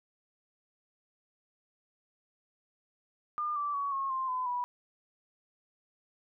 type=tone with pitch steps; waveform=sine; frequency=1206 / 1164.9 / 1125.2 / 1086.9 / 1049.9 / 1014.1 / 979.6 Hz; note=D6 / D6 / C#6 / C#6 / C6 / B5 / B5; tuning=+46 / -14 / +26 / -34 / +6 / +46 / -14 cents; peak=-30 dBFS; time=3.38-4.64 s; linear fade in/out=0 ms; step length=180 ms; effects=none